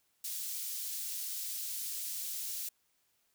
white high-pass noise, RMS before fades -39 dBFS, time 0.24-2.69 s, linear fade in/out 5 ms, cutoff 4400 Hz, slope 12 dB/octave, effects white hiss -75 dBFS RMS until 3.34 s

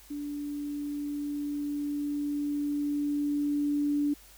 sine tone with level ramp, 290.8 Hz, D4, 17 cents flat, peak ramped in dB -33 to -24 dBFS, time 0.1-4.14 s, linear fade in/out 10 ms, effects added 50 Hz sine -57 dBFS peak until 4.37 s + white hiss -55 dBFS RMS until 4.37 s

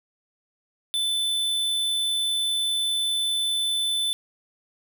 square tone, 3515 Hz, A7, 2 cents flat, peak -23 dBFS, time 0.94-4.13 s, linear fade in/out 0 ms, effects none

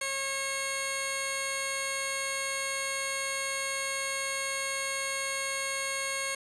10% pulse tone pair together, 544 / 2176 Hz, C#5 / C#7, -33 / -33 cents, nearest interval 2 octaves, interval 2400 cents, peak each -25 dBFS, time 0.01-6.35 s, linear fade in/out 5 ms, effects resampled to 24000 Hz + 8-bit

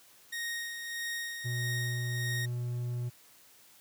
sawtooth tone with tremolo, 1864.7 Hz, A#6, in tune, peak -30 dBFS, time 0.32-2.46 s, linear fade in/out 10 ms, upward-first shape sine, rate 1.6 Hz, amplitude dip 45%
triangle tone, 121.8 Hz, B2, 24 cents flat, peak -29 dBFS, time 1.44-3.1 s, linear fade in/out 20 ms
effects white hiss -59 dBFS RMS until 3.8 s + high-pass 80 Hz 12 dB/octave

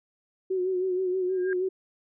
sine tone with vibrato, 370 Hz, F#4, in tune, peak -24 dBFS, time 0.5-1.69 s, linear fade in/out 10 ms, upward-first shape sine, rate 6.3 Hz, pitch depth 46 cents each way
sine tone with exponential growth, 1611 Hz, G6, 47 cents sharp, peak -29 dBFS, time 1.29-1.53 s, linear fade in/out 1 ms, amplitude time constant 51 ms
effects none

